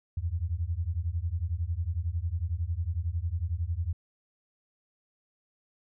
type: beating tone pair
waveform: sine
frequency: 79.5 / 90.5 Hz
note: D#2 / F#2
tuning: +38 / -38 cents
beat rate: 11 Hz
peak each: -31 dBFS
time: 0.17-3.93 s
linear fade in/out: 5 ms
effects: none